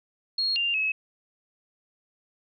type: tone with pitch steps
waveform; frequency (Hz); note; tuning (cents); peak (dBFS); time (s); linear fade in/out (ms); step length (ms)
sine; 4286 / 2790 / 2575; C8 / F7 / E7; +41 / -2 / -41; -23; 0.38-0.92; 5; 180
effects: none